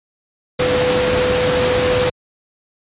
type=tone in noise; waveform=sine; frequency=500 Hz; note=B4; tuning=21 cents sharp; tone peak=-15 dBFS; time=0.59-2.1 s; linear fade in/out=10 ms; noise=pink; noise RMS=-18 dBFS; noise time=0.59-2.1 s; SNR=0 dB; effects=high-pass 80 Hz 12 dB/octave + resampled to 8000 Hz